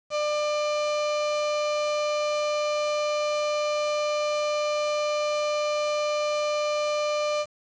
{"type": "tone", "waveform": "35% pulse", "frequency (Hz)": 597, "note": "D5", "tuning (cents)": 28, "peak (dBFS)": -22, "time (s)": [0.1, 7.46], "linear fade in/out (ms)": 50, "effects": ["resampled to 16000 Hz", "8-bit"]}